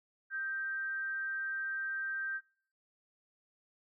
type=tone with frequency modulation; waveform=sine; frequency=1573 Hz; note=G6; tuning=6 cents sharp; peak=-34 dBFS; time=0.3-2.41 s; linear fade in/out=50 ms; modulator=300 Hz; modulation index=0.21; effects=noise-tail reverb RT60 0.6 s tail -26 dB re dry